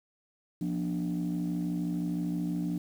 sine chord, B diminished, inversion second, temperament equal with one note detuned, 174.61 / 240.6 / 293.7 Hz, F3 / B3 / D4, 0 / -45 / 0 cents, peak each -30 / -36 / -32 dBFS, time 0.61-2.78 s, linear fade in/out 5 ms, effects tanh soft clip ceiling -24 dBFS + 9-bit

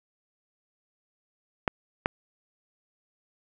clicks, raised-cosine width 0.5 ms, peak -8 dBFS, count 2, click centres 1.678 / 2.059 s, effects none

